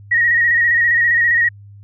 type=tone with vibrato; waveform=sine; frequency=1887 Hz; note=A#6; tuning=21 cents sharp; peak=-11 dBFS; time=0.11-1.49 s; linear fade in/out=10 ms; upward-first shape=square; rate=15 Hz; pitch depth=31 cents each way; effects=added 101 Hz sine -37 dBFS peak until 1.83 s